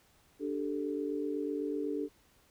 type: chord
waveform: sine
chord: D suspended fourth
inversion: none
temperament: equal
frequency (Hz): 293.7 / 392 / 440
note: D4 / G4 / A4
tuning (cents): 0 / 0 / 0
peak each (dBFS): -35 / -38 / -37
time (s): 0.39-2.09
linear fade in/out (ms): 50
effects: pink hiss -66 dBFS RMS until 2.5 s